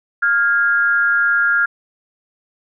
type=tone pair together; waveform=sine; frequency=1402 / 1645 Hz; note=F6 / G#6; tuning=+6 / -17 cents; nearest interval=minor third; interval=277 cents; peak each=-14 / -17 dBFS; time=0.22-1.66 s; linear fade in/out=10 ms; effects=none